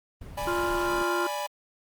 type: noise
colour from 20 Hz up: brown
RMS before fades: -40 dBFS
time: 0.21-1.03 s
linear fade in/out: 5 ms
type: chord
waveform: 45% pulse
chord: G# diminished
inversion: second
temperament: equal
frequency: 587.3 / 830.6 / 987.8 Hz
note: D5 / G#5 / B5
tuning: 0 / 0 / 0 cents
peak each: -34 dBFS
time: 0.37-1.47 s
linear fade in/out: 10 ms
type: harmonic tone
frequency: 349.2 Hz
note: F4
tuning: in tune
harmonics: 1 / 3 / 4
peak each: -28 / -32 / -31 dBFS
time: 0.47-1.27 s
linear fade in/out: 5 ms
effects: Opus 24 kbps